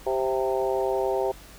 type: harmonic tone with a mistuned harmonic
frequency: 130.81 Hz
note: C3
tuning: in tune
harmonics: 3 / 4 / 5 / 6 / 7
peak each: -26 / -28 / -30 / -32 / -33 dBFS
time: 0.06-1.32 s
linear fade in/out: 10 ms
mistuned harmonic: 5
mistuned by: +16 cents
effects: added 50 Hz sine -49 dBFS peak until 1.58 s + pink hiss -48 dBFS RMS until 1.58 s